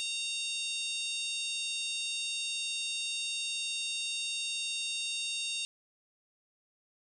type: harmonic tone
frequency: 921 Hz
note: A#5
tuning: 21 cents flat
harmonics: 3 / 4 / 5 / 6 / 7 / 8 / 9 / 10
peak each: -38 / -36 / -43 / -46 / -46 / -48 / -44 / -47 dBFS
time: 0-5.65 s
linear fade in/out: 0 ms
effects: none